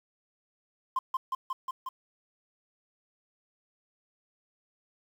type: tone with echo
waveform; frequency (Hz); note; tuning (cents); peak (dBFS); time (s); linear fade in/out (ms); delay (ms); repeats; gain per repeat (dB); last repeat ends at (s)
triangle; 1046.5; C6; 0; -21; 0.96-0.99; 5; 180; 5; -2; 1.89
effects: tanh soft clip ceiling -22 dBFS + 9-bit